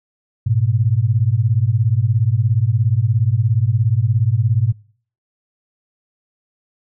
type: beating tone pair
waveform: sine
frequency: 104.3 / 121.3 Hz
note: G#2 / B2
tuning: +8 / -31 cents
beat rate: 17 Hz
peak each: -16 dBFS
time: 0.46-4.73 s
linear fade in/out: 10 ms
effects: noise-tail reverb RT60 0.5 s tail -24 dB re dry